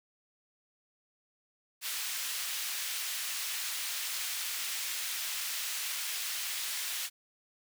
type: high-pass noise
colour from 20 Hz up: pink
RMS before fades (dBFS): -36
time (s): 1.81-7.1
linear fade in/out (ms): 50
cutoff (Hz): 2300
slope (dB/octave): 12
effects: none